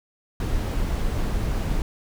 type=noise; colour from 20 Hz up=brown; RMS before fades=-24 dBFS; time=0.4-1.82 s; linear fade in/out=2 ms; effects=none